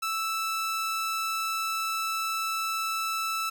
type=tone; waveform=sawtooth; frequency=1318.5 Hz; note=E6; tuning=in tune; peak=-24 dBFS; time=0.02-3.5 s; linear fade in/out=10 ms; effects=none